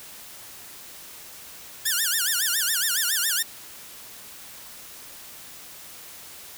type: tone with vibrato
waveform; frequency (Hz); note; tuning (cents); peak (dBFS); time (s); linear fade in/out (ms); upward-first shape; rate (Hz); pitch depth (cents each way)
5% pulse; 1598; G6; +33; -11; 1.85-3.43; 10; sine; 7.2; 240
effects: white hiss -43 dBFS RMS until 6.57 s

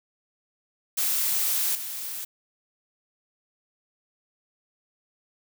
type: noise with level steps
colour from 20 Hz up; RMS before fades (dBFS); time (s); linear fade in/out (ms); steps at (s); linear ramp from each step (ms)
blue; -25 / -34; 0.97-2.25; 10; 1.75; 2
effects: none

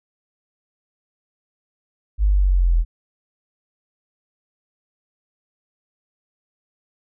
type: linear sweep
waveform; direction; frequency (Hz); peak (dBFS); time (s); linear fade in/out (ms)
sine; down; 51.91 to 40.27; -13; 2.18-2.85; 50
effects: none

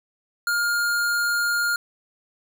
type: tone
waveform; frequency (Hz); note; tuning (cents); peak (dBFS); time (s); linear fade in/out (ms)
square; 1413; F6; +20; -21; 0.47-1.76; 2
effects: none

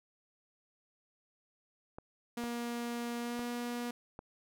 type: clicks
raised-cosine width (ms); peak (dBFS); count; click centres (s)
1; -30; 4; 1.985 / 2.438 / 3.393 / 4.191
type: tone with pitch glide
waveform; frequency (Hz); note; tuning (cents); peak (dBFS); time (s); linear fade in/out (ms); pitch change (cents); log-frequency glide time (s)
sawtooth; 237.5 to 240.7; A#3 to B3; +33 to -44; -32; 2.37-3.91; 5; +23; 3.2-3.41
effects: none

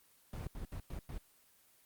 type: noise bursts at uneven times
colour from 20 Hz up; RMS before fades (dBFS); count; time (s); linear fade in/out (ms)
brown; -42; 5; 0.33-0.47 / 0.55-0.65 / 0.72-0.8 / 0.9-0.99 / 1.09-1.18; 2
effects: white hiss -67 dBFS RMS until 1.85 s + Opus 24 kbps

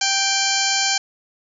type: harmonic tone with a mistuned harmonic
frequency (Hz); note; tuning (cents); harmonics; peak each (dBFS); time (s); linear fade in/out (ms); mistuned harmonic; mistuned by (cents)
784; G5; 0; 1 / 2 / 3 / 4 / 5 / 6 / 7 / 8 / 9; -26 / -26 / -26 / -26 / -26 / -26 / -26 / -26 / -26; 0.01-0.98; 5; 5; +110
effects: none

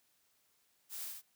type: noise with echo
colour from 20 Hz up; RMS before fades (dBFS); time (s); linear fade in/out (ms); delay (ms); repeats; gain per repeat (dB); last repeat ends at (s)
blue; -44; 0.89-1.09; 50; 66; 2; -2; 1.222
effects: white hiss -74 dBFS RMS until 1.35 s + high-pass 60 Hz 12 dB/octave

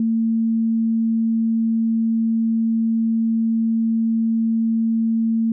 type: tone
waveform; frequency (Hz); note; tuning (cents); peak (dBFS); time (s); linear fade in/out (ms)
sine; 225.9; A3; +46; -16; 0-5.52; 2
effects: none

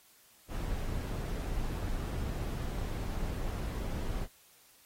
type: noise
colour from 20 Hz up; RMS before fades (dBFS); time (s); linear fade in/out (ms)
brown; -35; 0.48-4.28; 50
effects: white hiss -62 dBFS RMS until 4.85 s + AAC 48 kbps

